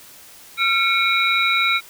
sine tone cluster, 1365 / 2208 / 2395 / 3834 Hz, F6 / C#7 / D7 / A#7, -40 / -7 / +33 / +48 cents, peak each -21 dBFS, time 0.57-1.81 s, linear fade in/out 50 ms, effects white hiss -44 dBFS RMS until 1.89 s

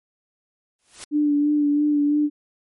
white noise with exponential growth, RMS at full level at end -33 dBFS, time 0.79-1.04 s, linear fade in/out 0 ms, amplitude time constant 53 ms
sine tone with vibrato, 293.7 Hz, D4, in tune, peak -16 dBFS, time 1.11-2.3 s, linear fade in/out 50 ms, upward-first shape sine, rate 3 Hz, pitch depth 25 cents each way
effects MP3 48 kbps

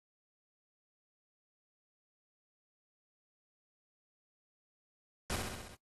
pink noise with echo, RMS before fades -36 dBFS, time 5.3-5.36 s, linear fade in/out 0 ms, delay 65 ms, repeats 6, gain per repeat -3 dB, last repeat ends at 5.75 s, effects noise-tail reverb RT60 0.1 s tail -17 dB re dry + AAC 32 kbps

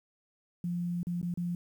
sine tone with dropouts, 174.61 Hz, F3, in tune, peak -30 dBFS, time 0.64-1.55 s, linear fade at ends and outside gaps 2 ms, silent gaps 1.031-1.069 / 1.215-1.228 / 1.34-1.374 s, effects 10-bit

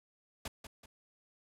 pink noise with echo, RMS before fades -40 dBFS, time 0.45-0.48 s, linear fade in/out 5 ms, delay 190 ms, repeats 2, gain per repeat -8 dB, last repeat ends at 0.86 s, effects low-pass 12000 Hz 12 dB/octave

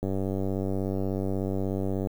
click train, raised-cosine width 2 ms, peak -17 dBFS, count 198, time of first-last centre 0.03-2.071 s, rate 96.5 Hz, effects 8-bit

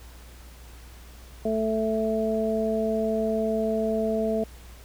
harmonic tone, 220 Hz, A3, in tune, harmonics 1 / 2 / 3, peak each -27 / -27 / -27 dBFS, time 1.45-4.44 s, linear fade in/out 5 ms, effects added 60 Hz sine -44 dBFS peak until 4.84 s + pink hiss -51 dBFS RMS until 4.84 s

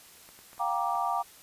clicks, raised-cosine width 0.5 ms, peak -36 dBFS, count 5, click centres 0.29 / 0.39 / 0.531 / 0.58 / 0.953 s
sine chord, G minor seventh, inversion third, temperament just, 705.6 / 784 / 940.8 / 1176 Hz, F5 / G5 / Bb5 / D6, +18 / 0 / +16 / +2 cents, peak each -32 dBFS, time 0.59-1.23 s, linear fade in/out 20 ms
effects white hiss -53 dBFS RMS until 1.42 s + resampled to 32000 Hz

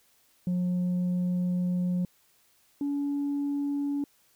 sine tone pair in turn, 179.3 / 284.6 Hz, F3 / C#4, +46 / +46 cents, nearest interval minor sixth, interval 800 cents, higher second, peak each -22 / -25 dBFS, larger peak first, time 0.47-2.05 / 2.81-4.04 s, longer first, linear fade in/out 2 ms, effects tanh soft clip ceiling -24 dBFS + white hiss -65 dBFS RMS until 4.35 s

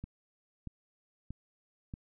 click train, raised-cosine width 5 ms, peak -28 dBFS, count 4, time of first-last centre 0.04-1.939 s, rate 1.58 Hz, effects none

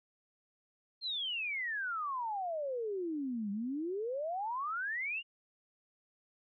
sine exponential two-way sweep, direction down then up, 4257 to 196 to 2901 Hz, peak -34 dBFS, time 1.01-5.23 s, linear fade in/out 50 ms, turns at 3.51 s, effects none

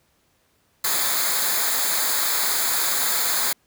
white noise with comb filter, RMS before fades -22 dBFS, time 0.84-3.53 s, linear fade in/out 5 ms, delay 0.35 ms, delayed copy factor -0.75, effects pink hiss -64 dBFS RMS until 3.66 s + high-pass 60 Hz 12 dB/octave

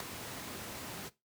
pink noise with ADSR envelope, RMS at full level -34 dBFS, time 0-1.1 s, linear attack 3 ms, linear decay 4 ms, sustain -9 dB, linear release 27 ms, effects noise-tail reverb RT60 0.2 s tail -17 dB re dry + high-pass 100 Hz 12 dB/octave

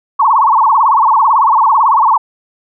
sine tone with vibrato, 992 Hz, B5, 7 cents sharp, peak -6 dBFS, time 0.19-2.18 s, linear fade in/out 10 ms, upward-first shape sine, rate 18 Hz, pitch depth 240 cents each way, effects none

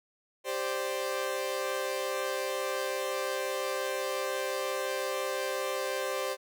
sawtooth chord, G suspended fourth, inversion none, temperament equal with one note detuned, 392 / 523.3 / 589 Hz, G4 / C5 / D5, 0 / 0 / +5 cents, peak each -33 / -29 / -33 dBFS, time 0.44-6.37 s, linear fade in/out 50 ms, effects none

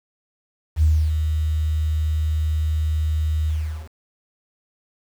sine tone with ADSR envelope, 77.78 Hz, D#2, in tune, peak -11 dBFS, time 0.76-3.9 s, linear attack 63 ms, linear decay 280 ms, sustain -7 dB, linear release 410 ms, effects tanh soft clip ceiling -7 dBFS + 7-bit

